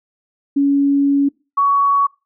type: tone pair in turn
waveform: sine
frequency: 280.6 / 1122.4 Hz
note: C#4 / C#6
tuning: +21 / +21 cents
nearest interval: 2 octaves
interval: 2400 cents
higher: second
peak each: -11 dBFS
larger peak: neither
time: 0.56-1.29 / 1.57-2.07 s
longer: first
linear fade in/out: 10 ms
effects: noise-tail reverb RT60 0.3 s tail -24 dB re dry